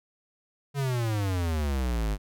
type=exponential sweep; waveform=square; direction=down; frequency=144 to 49.21 Hz; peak=-26 dBFS; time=0.74-2.18 s; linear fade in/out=50 ms; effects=none